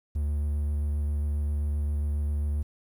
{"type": "tone with vibrato", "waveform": "triangle", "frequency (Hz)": 73.42, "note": "D2", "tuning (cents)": 0, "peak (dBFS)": -23, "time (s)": [0.15, 2.63], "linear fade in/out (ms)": 10, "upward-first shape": "square", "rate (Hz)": 7.5, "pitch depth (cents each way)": 11, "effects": ["10-bit"]}